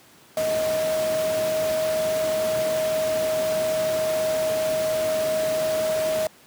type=tone in noise; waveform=sine; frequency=630 Hz; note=D#5; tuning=21 cents sharp; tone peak=-21 dBFS; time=0.37-6.27 s; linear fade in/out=2 ms; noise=pink; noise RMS=-31 dBFS; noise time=0.37-6.27 s; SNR=+7 dB; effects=pink hiss -52 dBFS RMS until 6.46 s + high-pass 150 Hz 12 dB/octave

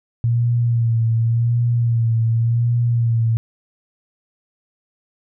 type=tone with vibrato; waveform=sine; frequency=116.54 Hz; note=A#2; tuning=in tune; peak=-14 dBFS; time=0.24-3.37 s; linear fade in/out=0 ms; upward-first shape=sine; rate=0.89 Hz; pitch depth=42 cents each way; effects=none

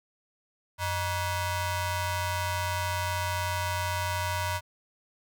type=ring-modulated tone; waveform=sawtooth; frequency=523.3 Hz; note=C5; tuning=in tune; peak=-21 dBFS; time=0.78-4.61 s; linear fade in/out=50 ms; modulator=432 Hz; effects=none

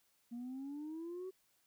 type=exponential sweep; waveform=sine; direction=up; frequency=233.1 to 381.5 Hz; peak=-40 dBFS; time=0.31-1.31 s; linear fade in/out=20 ms; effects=tanh soft clip ceiling -40 dBFS + white hiss -75 dBFS RMS until 1.66 s

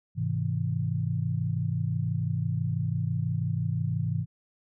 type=chord; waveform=sine; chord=Ab augmented; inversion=none; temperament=just; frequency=103.83 / 129.78 / 162.23 Hz; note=Ab2 / C3 / E3; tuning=0 / -14 / -27 cents; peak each=-30 dBFS; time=0.15-4.26 s; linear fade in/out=50 ms; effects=none

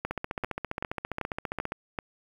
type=two click trains; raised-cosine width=0.5 ms; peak=-15 / -16 dBFS; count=6 / 25; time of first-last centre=0.05-1.988 / 0.11-1.721 s; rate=2.58 / 14.9 Hz; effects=8-bit

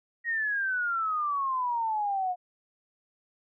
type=exponential sweep; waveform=sine; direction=down; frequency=1895 to 713 Hz; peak=-26 dBFS; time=0.24-2.36 s; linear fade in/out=50 ms; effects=none

